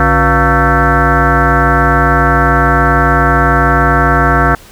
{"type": "tone with frequency modulation", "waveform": "sine", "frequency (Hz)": 698.5, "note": "F5", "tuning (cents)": 0, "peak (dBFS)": -6, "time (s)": [0, 4.55], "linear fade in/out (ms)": 2, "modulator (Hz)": 212, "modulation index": 4.4, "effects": ["pink hiss -38 dBFS RMS until 4.71 s"]}